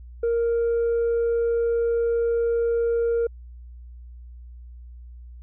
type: tone with tanh clipping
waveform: sine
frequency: 466.2 Hz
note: A#4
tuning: in tune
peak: -20 dBFS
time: 0.23-3.27 s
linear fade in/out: 5 ms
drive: 1 dB
effects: added 60 Hz sine -39 dBFS peak until 5.42 s